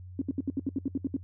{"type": "tone bursts", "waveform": "sine", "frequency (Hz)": 272.1, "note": "C#4", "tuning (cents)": -32, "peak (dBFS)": -25, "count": 11, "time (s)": [0.19, 1.166], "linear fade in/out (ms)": 2, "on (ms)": 26, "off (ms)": 69, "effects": ["noise-tail reverb RT60 0.1 s tail -21 dB re dry", "added 91 Hz sine -42 dBFS peak until 1.23 s"]}